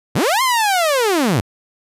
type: linear two-way sweep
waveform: sawtooth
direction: up then down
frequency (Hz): 85.6 to 1074 to 85.6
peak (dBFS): -10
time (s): 0.15-1.41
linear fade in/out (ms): 10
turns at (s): 0.42
effects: resampled to 32000 Hz